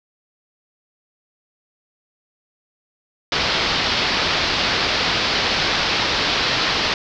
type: low-pass noise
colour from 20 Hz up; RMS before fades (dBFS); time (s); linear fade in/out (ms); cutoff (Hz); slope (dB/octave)
white; -20; 3.32-6.94; 2; 5000; 48
effects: none